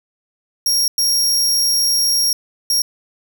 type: tone bursts at uneven times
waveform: sawtooth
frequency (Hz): 5588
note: F8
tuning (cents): 0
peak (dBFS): -11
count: 3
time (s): 0.66-0.88 / 0.98-2.33 / 2.7-2.82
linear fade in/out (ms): 2
effects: none